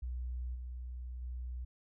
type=tone with level steps; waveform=sine; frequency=61.74 Hz; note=B1; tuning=in tune; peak=-36 / -40 / -38 dBFS; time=0.02-1.65 s; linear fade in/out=10 ms; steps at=0.54 / 1.21 s; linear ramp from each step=20 ms; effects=none